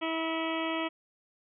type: harmonic tone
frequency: 324.5 Hz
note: E4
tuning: 27 cents flat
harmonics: 1 / 2 / 3 / 4 / 6 / 7 / 8 / 9 / 10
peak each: -33 / -36 / -38 / -39 / -41 / -41 / -42 / -43 / -43 dBFS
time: 0.01-0.89 s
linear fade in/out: 20 ms
effects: none